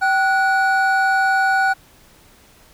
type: tone pair together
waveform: triangle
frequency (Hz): 772 / 1467.9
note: G5 / F#6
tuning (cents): -27 / -14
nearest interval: major seventh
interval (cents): 1113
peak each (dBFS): -15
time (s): 0.01-1.74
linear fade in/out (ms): 20
effects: pink hiss -50 dBFS RMS until 2.73 s